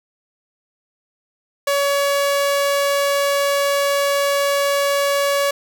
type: tone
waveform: sawtooth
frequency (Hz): 564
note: C#5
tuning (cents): +30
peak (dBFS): -12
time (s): 1.67-5.51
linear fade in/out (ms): 5
effects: none